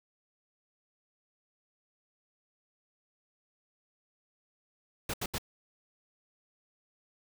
pink noise bursts, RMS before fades -34 dBFS, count 3, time 5.09-5.383 s, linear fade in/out 5 ms, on 47 ms, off 76 ms, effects none

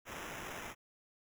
violet noise with sample-and-hold, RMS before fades -45 dBFS, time 0.05-0.75 s, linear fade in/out 50 ms, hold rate 4410 Hz, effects none

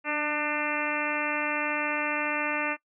harmonic tone with a mistuned harmonic, 298.8 Hz, D4, 30 cents sharp, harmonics 1 / 2 / 3 / 4 / 5 / 6 / 7 / 8 / 9, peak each -35 / -35 / -35 / -35 / -35 / -35 / -35 / -35 / -35 dBFS, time 0.04-2.77 s, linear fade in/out 50 ms, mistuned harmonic 1, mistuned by -27 cents, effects noise-tail reverb RT60 0.1 s tail -22 dB re dry

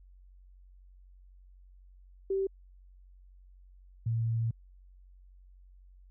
sine tone pair in turn, 387.5 / 114.11 Hz, G4 / A#2, -20 / -36 cents, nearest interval octave + major sixth, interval 2116 cents, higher first, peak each -27 dBFS, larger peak neither, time 2.3-2.47 / 4.06-4.51 s, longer second, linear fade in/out 5 ms, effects added 46 Hz sine -53 dBFS peak until 6.1 s

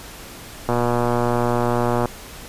click train, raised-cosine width 1 ms, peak -6 dBFS, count 165, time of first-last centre 0.69-2.057 s, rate 120 Hz, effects pink hiss -38 dBFS RMS until 2.48 s + resampled to 32000 Hz

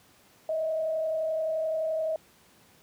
sine tone with frequency modulation, 636 Hz, D#5, 38 cents sharp, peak -26 dBFS, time 0.49-2.16 s, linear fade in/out 2 ms, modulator 31.6 Hz, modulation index 0.47, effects pink hiss -59 dBFS RMS until 2.82 s + high-pass 100 Hz 12 dB/octave

